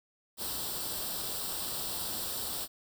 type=noise with comb filter; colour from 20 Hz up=white; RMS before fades=-36 dBFS; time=0.37-2.68 s; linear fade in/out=50 ms; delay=0.23 ms; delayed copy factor=+0.7; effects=none